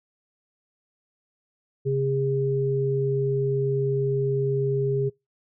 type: tone pair together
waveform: sine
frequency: 135.2 / 406.9 Hz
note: C#3 / G#4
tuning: -43 / -35 cents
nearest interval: octave + perfect fifth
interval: 1908 cents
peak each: -24 dBFS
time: 1.85-5.1 s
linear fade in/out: 20 ms
effects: noise-tail reverb RT60 0.2 s tail -24 dB re dry